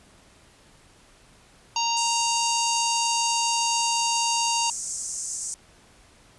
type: harmonic tone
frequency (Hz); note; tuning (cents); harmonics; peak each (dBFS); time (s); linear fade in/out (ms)
930; A#5; -4; 1 / 3 / 4 / 5 / 6 / 7; -25 / -29 / -38 / -29 / -38 / -30; 1.76-4.7; 2
type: band-pass noise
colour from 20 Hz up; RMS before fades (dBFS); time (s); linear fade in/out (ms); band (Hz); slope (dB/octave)
white; -32; 1.97-5.54; 0; 6000 to 8500; 48
effects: pink hiss -55 dBFS RMS until 6.38 s + resampled to 24000 Hz